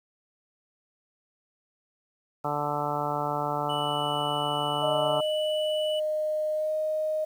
harmonic tone, 146.83 Hz, D3, in tune, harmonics 1 / 2 / 3 / 4 / 5 / 6 / 7 / 8 / 9, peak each -36 / -38 / -37 / -34 / -33 / -32 / -38 / -37 / -35 dBFS, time 2.44-5.21 s, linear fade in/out 10 ms
triangle tone, 2960 Hz, F#7, in tune, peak -31 dBFS, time 3.69-6 s, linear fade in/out 10 ms
sine tone with pitch glide, 615 to 620.7 Hz, D#5 to D#5, -20 to -4 cents, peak -25 dBFS, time 4.82-7.25 s, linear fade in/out 10 ms, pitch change +16 cents, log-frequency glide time 6.52-6.74 s
effects 9-bit

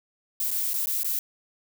violet noise with dropouts, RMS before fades -27 dBFS, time 0.4-1.19 s, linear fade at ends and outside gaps 2 ms, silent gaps 0.507-0.512 / 0.735-0.739 / 0.859-0.87 / 1.033-1.045 s, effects none

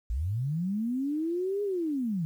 sine linear two-way sweep, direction up then down, 51.4 to 415.3 to 153.7 Hz, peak -27 dBFS, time 0.1-2.25 s, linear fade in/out 0 ms, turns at 1.63 s, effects 10-bit

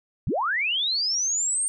sine linear sweep, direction up, 65.2 to 8870 Hz, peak -22 dBFS, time 0.27-1.68 s, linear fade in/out 0 ms, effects none

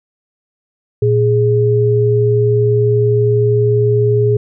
sine tone pair together, 116.54 / 415.6 Hz, A#2 / G#4, 0 / +1 cents, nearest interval octave + minor seventh, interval 2201 cents, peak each -12 dBFS, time 1.02-4.37 s, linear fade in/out 5 ms, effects none

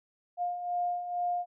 sine beating tone pair, 706 / 708.2 Hz, F5 / F5, +19 / +24 cents, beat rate 2.2 Hz, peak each -37 / -30 dBFS, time 0.37-1.46 s, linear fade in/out 50 ms, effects none

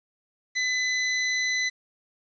sawtooth tone, 2009 Hz, B6, 29 cents sharp, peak -20 dBFS, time 0.55-1.7 s, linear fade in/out 20 ms, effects resampled to 16000 Hz + 9-bit

